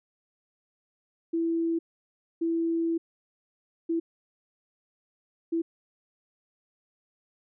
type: tone bursts at uneven times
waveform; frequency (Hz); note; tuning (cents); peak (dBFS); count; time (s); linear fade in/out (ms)
sine; 331.6; E4; +10; -24; 4; 1.33-1.79 / 2.41-2.98 / 3.89-4 / 5.52-5.62; 10
effects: none